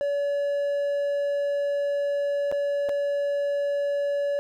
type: tone with dropouts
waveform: triangle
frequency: 570 Hz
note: C#5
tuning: 48 cents sharp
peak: -21 dBFS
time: 0.01-4.39 s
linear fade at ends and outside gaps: 0 ms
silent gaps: 2.515-2.524 / 2.888-2.893 s
effects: none